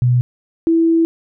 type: tone pair in turn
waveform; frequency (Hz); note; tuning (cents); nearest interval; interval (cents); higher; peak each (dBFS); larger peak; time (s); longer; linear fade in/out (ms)
sine; 123.47 / 329.6; B2 / E4; 0 / 0; octave + perfect fourth; 1700; second; -10; neither; 0.02-0.21 / 0.67-1.05; second; 0
effects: none